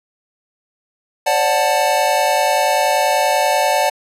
square chord, D dominant seventh, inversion third, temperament equal with one note detuned, 537 / 587.3 / 740 / 880 Hz, C5 / D5 / F#5 / A5, +45 / 0 / 0 / 0 cents, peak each -24 / -19 / -19 / -19 dBFS, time 1.26-3.9 s, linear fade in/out 10 ms, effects resampled to 32000 Hz

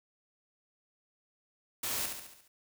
white noise with echo, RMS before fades -35 dBFS, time 1.83-2.06 s, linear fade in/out 5 ms, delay 70 ms, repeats 6, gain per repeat -5 dB, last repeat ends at 2.48 s, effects none

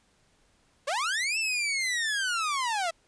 sawtooth linear two-way sweep, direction up then down, 512 to 2689 to 642 Hz, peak -23 dBFS, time 0.87-2.91 s, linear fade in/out 10 ms, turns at 1.38 s, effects pink hiss -66 dBFS RMS until 3.07 s + resampled to 22050 Hz

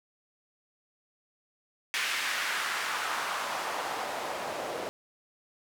white noise with band-pass filter sweep, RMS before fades -33 dBFS, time 1.94-4.89 s, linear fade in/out 0 ms, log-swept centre 2100 to 510 Hz, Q 1.5, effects none

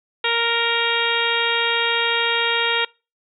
harmonic tone, 466.2 Hz, A#4, in tune, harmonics 1 / 2 / 3 / 4 / 5 / 6 / 7 / 8, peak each -26 / -26 / -26 / -26 / -26 / -26 / -26 / -26 dBFS, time 0.24-2.85 s, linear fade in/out 5 ms, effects noise-tail reverb RT60 0.3 s tail -25 dB re dry

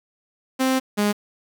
sawtooth tone pair in turn, 261.6 / 206.9 Hz, C4 / G#3, 0 / -6 cents, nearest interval major third, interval 406 cents, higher first, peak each -14 dBFS, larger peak neither, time 0.59-0.8 / 0.97-1.13 s, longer first, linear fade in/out 20 ms, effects 7-bit

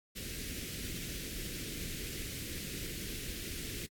pink band-stop noise, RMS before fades -41 dBFS, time 0.15-3.87 s, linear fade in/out 20 ms, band 420 to 1900 Hz, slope 24 dB/octave, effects AAC 64 kbps

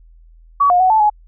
sine tone with pitch steps, 1133 / 715 / 745 / 875 / 841 Hz, C#6 / F5 / F#5 / A5 / G#5, +37 / +41 / +12 / -10 / +22 cents, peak -9 dBFS, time 0.6-1.1 s, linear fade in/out 10 ms, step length 100 ms, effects added 41 Hz sine -42 dBFS peak until 1.27 s

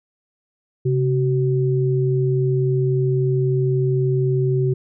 sine tone pair together, 133.54 / 376.9 Hz, C3 / F#4, +36 / +32 cents, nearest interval octave + tritone, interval 1796 cents, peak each -17 / -21 dBFS, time 0.85-4.74 s, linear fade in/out 10 ms, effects none

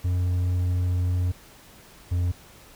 triangle tone pair in turn, 89.7 / 88.36 Hz, F2 / F2, +47 / +21 cents, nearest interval unison, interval 26 cents, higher first, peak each -19 dBFS, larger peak neither, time 0.04-1.32 / 2.11-2.32 s, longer first, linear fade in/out 10 ms, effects pink hiss -50 dBFS RMS until 2.75 s

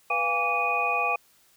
sine tone cluster, 492.2 / 697 / 817 / 1153 / 2479 Hz, B4 / F5 / G#5 / D6 / D#7, -6 / -4 / -29 / -32 / -7 cents, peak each -34 / -30 / -30 / -29 / -26 dBFS, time 0.1-1.16 s, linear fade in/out 5 ms, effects white hiss -61 dBFS RMS until 1.56 s

